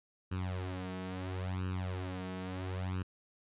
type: tone with flanger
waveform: sawtooth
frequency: 92.5 Hz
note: F#2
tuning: in tune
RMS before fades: -38 dBFS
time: 0.31-3.03 s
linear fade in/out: 10 ms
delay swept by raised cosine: 0.71 to 4.61 ms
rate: 0.74 Hz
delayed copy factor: +0.9
effects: resampled to 8000 Hz